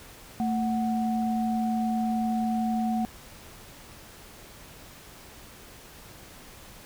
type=tone pair together; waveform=sine; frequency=223.7 / 740 Hz; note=A3 / F#5; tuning=+29 / 0 cents; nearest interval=octave + major sixth; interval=2071 cents; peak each=-25 / -30 dBFS; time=0.4-3.05 s; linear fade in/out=0 ms; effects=pink hiss -48 dBFS RMS until 6.85 s